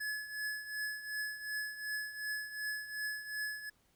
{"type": "tone with tremolo", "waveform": "square", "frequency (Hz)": 1705, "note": "G#6", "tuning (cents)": 45, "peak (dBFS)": -35, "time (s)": [0, 3.7], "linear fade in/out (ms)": 10, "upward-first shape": "triangle", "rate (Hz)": 2.7, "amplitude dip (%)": 75, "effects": ["pink hiss -72 dBFS RMS until 3.95 s"]}